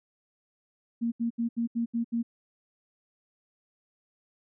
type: tone bursts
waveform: sine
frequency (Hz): 233.1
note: A#3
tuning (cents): 0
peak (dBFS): -25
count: 7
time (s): 1.01-2.23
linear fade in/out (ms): 20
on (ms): 110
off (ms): 75
effects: none